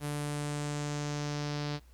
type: tone with low-pass filter sweep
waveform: sawtooth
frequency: 146.83 Hz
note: D3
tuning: in tune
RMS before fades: -35 dBFS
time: 0-1.8 s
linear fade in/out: 50 ms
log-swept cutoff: 11000 to 4600 Hz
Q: 2.6
effects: added 60 Hz sine -54 dBFS peak until 1.93 s + pink hiss -66 dBFS RMS until 1.93 s